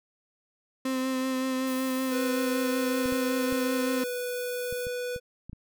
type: tone with vibrato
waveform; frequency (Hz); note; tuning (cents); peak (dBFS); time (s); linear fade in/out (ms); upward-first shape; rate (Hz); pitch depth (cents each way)
35% pulse; 260.5; C4; -7; -25; 0.85-4.04; 5; sine; 5.3; 17
type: high-pass noise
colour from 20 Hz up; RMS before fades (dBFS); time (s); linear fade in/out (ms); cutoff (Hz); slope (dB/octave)
pink; -44; 1.67-4.86; 2; 8800; 24
type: tone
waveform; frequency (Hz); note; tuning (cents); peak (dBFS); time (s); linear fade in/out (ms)
square; 493; B4; -3; -31; 2.1-5.2; 50
type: clicks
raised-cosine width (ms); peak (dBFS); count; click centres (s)
5; -29; 8; 3.058 / 3.124 / 3.525 / 4.726 / 4.869 / 5.162 / 5.496 / 5.531
effects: none